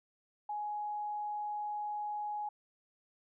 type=tone; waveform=sine; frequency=836 Hz; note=G#5; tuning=11 cents sharp; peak=-35 dBFS; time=0.49-2.49 s; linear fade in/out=5 ms; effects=none